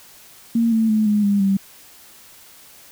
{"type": "tone with pitch steps", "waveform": "sine", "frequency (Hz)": [230.9, 223.3, 215.9, 208.8, 201.9, 195.29], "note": ["A#3", "A3", "A3", "G#3", "G#3", "G3"], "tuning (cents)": [-16, 26, -33, 10, -49, -6], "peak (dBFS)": -14, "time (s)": [0.55, 1.57], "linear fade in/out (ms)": 5, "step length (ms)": 170, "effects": ["white hiss -46 dBFS RMS until 2.91 s"]}